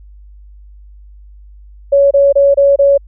sine tone bursts, 560 Hz, C#5, 18 cents sharp, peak -5 dBFS, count 5, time 1.92-2.978 s, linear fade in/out 10 ms, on 190 ms, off 27 ms, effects added 50 Hz sine -35 dBFS peak until 3.07 s

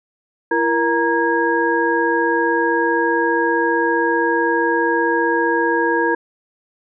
sine tone cluster, 335.5 / 470.8 / 936 / 1642 Hz, E4 / A#4 / A#5 / G#6, +31 / +17 / +7 / -20 cents, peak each -20 dBFS, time 0.51-6.15 s, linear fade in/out 5 ms, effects none

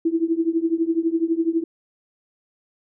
sine tone with tremolo, 329.6 Hz, E4, in tune, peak -14 dBFS, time 0.05-1.64 s, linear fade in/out 5 ms, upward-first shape triangle, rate 12 Hz, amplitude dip 95%, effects none

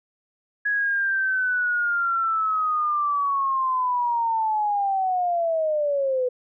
sine linear sweep, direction down, 1675 to 493.9 Hz, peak -20 dBFS, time 0.65-6.29 s, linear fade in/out 10 ms, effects none

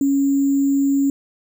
sine tone with sample-and-hold, 277.2 Hz, C#4, in tune, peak -14 dBFS, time 0.01-1.1 s, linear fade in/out 2 ms, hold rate 7350 Hz, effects none

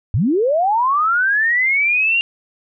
sine linear sweep, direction up, 82.41 to 2807 Hz, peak -13 dBFS, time 0.14-2.21 s, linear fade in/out 0 ms, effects none

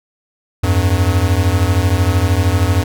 square beating tone pair, 85.5 / 98.5 Hz, F2 / G2, -36 / +9 cents, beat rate 13 Hz, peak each -15 dBFS, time 0.63-2.84 s, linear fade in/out 10 ms, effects none

